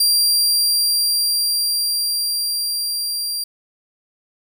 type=tone with level ramp; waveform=sawtooth; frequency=4745 Hz; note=D8; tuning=17 cents sharp; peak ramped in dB=-10 to -19 dBFS; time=0-3.44 s; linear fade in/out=5 ms; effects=none